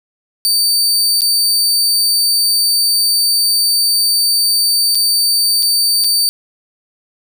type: tone with dropouts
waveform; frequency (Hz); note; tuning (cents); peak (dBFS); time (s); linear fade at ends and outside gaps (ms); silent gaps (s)
sawtooth; 4602; D8; -36; -8; 0.45-6.29; 0; 1.208-1.218 / 4.948-4.953 / 5.625-5.629 / 6.04-6.044
effects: none